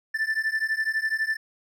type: beating tone pair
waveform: triangle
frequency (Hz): 1760 / 1772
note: A6 / A6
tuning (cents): 0 / +12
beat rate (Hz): 12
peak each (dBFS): -25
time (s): 0.14-1.37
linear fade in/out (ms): 10
effects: none